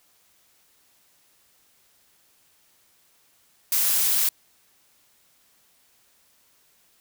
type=noise with amplitude modulation; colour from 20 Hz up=blue; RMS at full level=-20 dBFS; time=3.72-4.29 s; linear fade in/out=2 ms; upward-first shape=sine; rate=200 Hz; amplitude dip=35%; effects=white hiss -62 dBFS RMS until 7 s